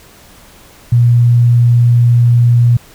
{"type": "tone", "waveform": "sine", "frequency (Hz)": 119.8, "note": "A#2", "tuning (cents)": 48, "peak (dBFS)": -5, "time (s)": [0.92, 2.77], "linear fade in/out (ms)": 5, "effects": ["pink hiss -41 dBFS RMS until 2.94 s"]}